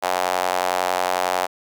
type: tone with high-pass filter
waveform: sawtooth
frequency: 91 Hz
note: F#2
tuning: 28 cents flat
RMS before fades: -22 dBFS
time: 0.02-1.47 s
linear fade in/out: 20 ms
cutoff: 720 Hz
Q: 2.7
effects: none